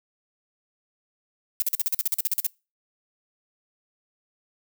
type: noise bursts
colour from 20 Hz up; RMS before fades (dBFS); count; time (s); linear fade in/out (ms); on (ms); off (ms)
violet; -23; 14; 1.6-2.466; 0; 21; 44
effects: noise-tail reverb RT60 0.3 s tail -26 dB re dry